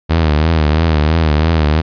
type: tone with vibrato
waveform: sawtooth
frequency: 78.5 Hz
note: D#2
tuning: 16 cents sharp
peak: -6 dBFS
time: 0.09-1.82 s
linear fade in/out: 20 ms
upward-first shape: triangle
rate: 3 Hz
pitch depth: 110 cents each way
effects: resampled to 11025 Hz